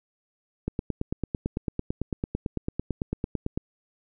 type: click train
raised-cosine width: 3 ms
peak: -14 dBFS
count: 27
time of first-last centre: 0.68-3.575 s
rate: 8.98 Hz
effects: none